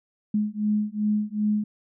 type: beating tone pair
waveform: sine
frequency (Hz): 209.4 / 212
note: G#3 / G#3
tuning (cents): +15 / +36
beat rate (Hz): 2.6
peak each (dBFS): -25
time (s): 0.34-1.64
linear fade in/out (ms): 5
effects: none